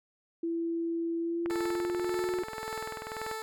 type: tone with pitch glide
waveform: sine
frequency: 334.1 to 362.2 Hz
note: E4 to F#4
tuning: +23 to -37 cents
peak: -29 dBFS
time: 0.43-2.43 s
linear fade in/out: 5 ms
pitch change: +140 cents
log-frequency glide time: 1.19-2.27 s
type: click train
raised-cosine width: 0.5 ms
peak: -23 dBFS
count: 39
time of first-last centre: 1.46-3.314 s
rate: 20.5 Hz
type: tone with tremolo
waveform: 15% pulse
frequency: 440 Hz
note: A4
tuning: in tune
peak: -28 dBFS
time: 1.5-3.42 s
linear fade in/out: 0 ms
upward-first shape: triangle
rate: 1.8 Hz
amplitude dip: 55%
effects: none

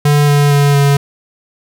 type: tone with pitch steps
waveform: square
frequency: 146.1 / 144.51 / 142.93 / 141.37 Hz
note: D3 / D3 / D3 / C#3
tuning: -9 / -28 / -47 / +34 cents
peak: -8 dBFS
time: 0.05-0.97 s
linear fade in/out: 5 ms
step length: 230 ms
effects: none

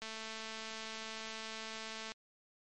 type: click train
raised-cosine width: 0.2 ms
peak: -27 dBFS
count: 465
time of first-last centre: 0.02-2.12 s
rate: 221 Hz
effects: MP3 48 kbps

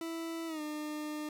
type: tone with pitch glide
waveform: 40% pulse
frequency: 329.6 to 302.2 Hz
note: E4 to D4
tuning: 0 to +50 cents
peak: -36 dBFS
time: 0.01-1.29 s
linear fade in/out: 2 ms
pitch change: -150 cents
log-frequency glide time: 0.47-0.61 s
effects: 12-bit

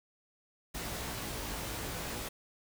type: noise with comb filter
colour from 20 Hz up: pink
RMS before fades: -39 dBFS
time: 0.74-2.29 s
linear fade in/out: 10 ms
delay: 18 ms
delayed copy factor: +0.75
effects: none

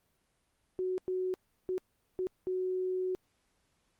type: tone bursts at uneven times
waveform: sine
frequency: 370 Hz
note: F#4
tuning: in tune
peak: -30 dBFS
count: 5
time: 0.79-0.98 / 1.08-1.34 / 1.69-1.78 / 2.19-2.27 / 2.47-3.15 s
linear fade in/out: 0 ms
effects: pink hiss -75 dBFS RMS until 3.99 s + Opus 32 kbps

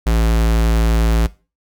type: tone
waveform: square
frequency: 55.9 Hz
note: A1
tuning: 28 cents sharp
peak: -13 dBFS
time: 0.06-1.27 s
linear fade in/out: 10 ms
effects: noise-tail reverb RT60 0.3 s tail -18 dB re dry

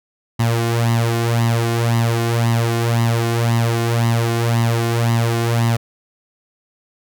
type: tone with flanger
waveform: sawtooth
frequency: 116.4 Hz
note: A#2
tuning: 2 cents flat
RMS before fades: -17 dBFS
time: 0.39-5.77 s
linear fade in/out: 10 ms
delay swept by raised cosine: 1 to 2.8 ms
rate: 1.9 Hz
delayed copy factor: +0.7
effects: none

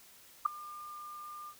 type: tone with ADSR envelope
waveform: sine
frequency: 1200 Hz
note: D6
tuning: 37 cents sharp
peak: -20 dBFS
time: 0.45-1.55 s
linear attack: 10 ms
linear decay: 4 ms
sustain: -23 dB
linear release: 70 ms
effects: white hiss -58 dBFS RMS until 1.59 s

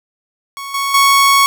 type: tone with level steps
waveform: sawtooth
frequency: 1108.7 Hz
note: C#6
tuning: in tune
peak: -21 / -12 / -4 dBFS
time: 0.57-1.46 s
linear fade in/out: 0 ms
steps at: 0.74 / 0.94 s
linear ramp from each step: 5 ms
effects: none

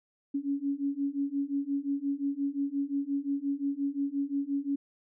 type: beating tone pair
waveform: sine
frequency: 277.2 / 282.9 Hz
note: C#4 / C#4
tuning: 0 / +35 cents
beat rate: 5.7 Hz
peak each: -32 / -31 dBFS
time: 0.34-4.76 s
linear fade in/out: 10 ms
effects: none

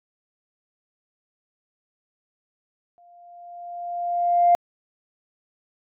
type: tone with exponential growth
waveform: sine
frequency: 698.5 Hz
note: F5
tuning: in tune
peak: -11 dBFS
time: 2.98-4.55 s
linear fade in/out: 0 ms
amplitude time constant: 340 ms
effects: tanh soft clip ceiling -7 dBFS

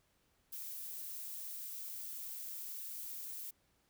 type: noise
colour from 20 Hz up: violet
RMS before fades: -45 dBFS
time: 0.52-3.51 s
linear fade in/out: 10 ms
effects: pink hiss -75 dBFS RMS until 3.89 s

